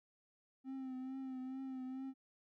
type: tone with vibrato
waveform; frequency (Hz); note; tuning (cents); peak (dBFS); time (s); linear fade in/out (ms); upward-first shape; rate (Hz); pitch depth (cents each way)
triangle; 261.6; C4; 0; -40; 0.64-2.14; 50; triangle; 2.3; 42
effects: none